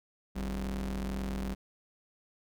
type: ring-modulated tone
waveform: 40% pulse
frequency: 69.3 Hz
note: C#2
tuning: in tune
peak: -29 dBFS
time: 0.35-1.55 s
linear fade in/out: 20 ms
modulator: 125 Hz
effects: none